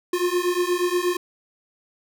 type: beating tone pair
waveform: square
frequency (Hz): 351.7 / 360.1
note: F4 / F#4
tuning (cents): +12 / -47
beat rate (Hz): 8.4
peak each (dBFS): -24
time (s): 0.13-1.17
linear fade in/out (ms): 5
effects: none